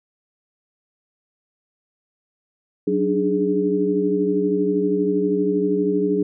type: tone cluster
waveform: sine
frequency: 186.5 / 290.2 / 302.8 / 414.9 Hz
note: F#3 / D4 / D#4 / G#4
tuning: +14 / -21 / -47 / -2 cents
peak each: -24 / -23 / -26 / -20 dBFS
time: 2.87-6.23 s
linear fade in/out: 5 ms
effects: none